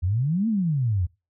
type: exponential two-way sweep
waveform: sine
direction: up then down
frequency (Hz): 82.41 to 233.1 to 82.41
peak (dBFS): -20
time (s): 0.02-1.07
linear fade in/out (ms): 20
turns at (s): 0.48
effects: noise-tail reverb RT60 0.3 s tail -24 dB re dry